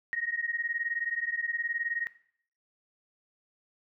sine beating tone pair, 1864.7 / 1883.7 Hz, A#6 / A#6, 0 / +18 cents, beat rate 19 Hz, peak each -33 / -33 dBFS, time 0.13-2.07 s, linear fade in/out 0 ms, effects noise-tail reverb RT60 0.6 s tail -17 dB re dry

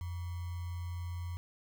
sine tone with sample-and-hold, 87.31 Hz, F2, in tune, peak -36 dBFS, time 0.01-1.37 s, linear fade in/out 0 ms, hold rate 1050 Hz, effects none

